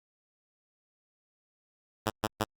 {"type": "tone bursts", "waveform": "5% pulse", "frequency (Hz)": 107.5, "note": "A2", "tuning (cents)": -40, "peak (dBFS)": -15, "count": 3, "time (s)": [2.06, 2.44], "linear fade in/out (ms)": 5, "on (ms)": 40, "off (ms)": 130, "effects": ["Opus 48 kbps"]}